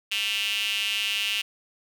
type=tone with high-pass filter; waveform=square; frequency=104.3 Hz; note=G#2; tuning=8 cents sharp; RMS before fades=-27 dBFS; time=0.11-1.42 s; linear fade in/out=10 ms; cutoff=2800 Hz; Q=6.7; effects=none